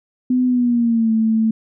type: tone with pitch glide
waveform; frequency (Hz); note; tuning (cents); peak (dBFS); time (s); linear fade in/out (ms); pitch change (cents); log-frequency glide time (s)
sine; 252 to 221.9; B3 to A3; +35 to +15; -13; 0.3-1.51; 5; -220; 0.46-1.12
effects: none